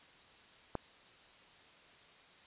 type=click; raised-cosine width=1 ms; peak=-21 dBFS; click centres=0.753 s; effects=white hiss -60 dBFS RMS until 2.46 s + resampled to 8000 Hz